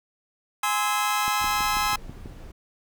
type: chord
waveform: sawtooth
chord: Ab augmented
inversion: none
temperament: just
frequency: 830.6 / 1038.3 / 1297.8 Hz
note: Ab5 / C6 / E6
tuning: 0 / -14 / -27 cents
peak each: -23 dBFS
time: 0.63-1.96 s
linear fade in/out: 5 ms
type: click train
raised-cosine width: 3 ms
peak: -25 dBFS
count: 7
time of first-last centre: 1.28-2.259 s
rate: 6.13 Hz
type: noise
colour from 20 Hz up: brown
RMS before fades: -40 dBFS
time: 1.4-2.52 s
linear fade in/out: 10 ms
effects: none